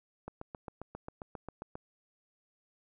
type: click train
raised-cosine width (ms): 1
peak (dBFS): -27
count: 12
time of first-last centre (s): 0.28-1.755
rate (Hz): 7.46
effects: none